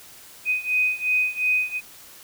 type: beating tone pair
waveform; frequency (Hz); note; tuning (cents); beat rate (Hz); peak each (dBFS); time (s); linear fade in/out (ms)
sine; 2500 / 2502.8; D#7 / D#7; +8 / +10; 2.8; -22 / -24; 0.45-1.81; 50
effects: white hiss -46 dBFS RMS until 2.23 s